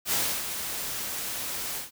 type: noise with ADSR envelope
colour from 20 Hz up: white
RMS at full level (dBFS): -25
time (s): 0.05-1.91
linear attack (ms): 72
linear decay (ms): 300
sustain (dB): -8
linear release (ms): 140
effects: none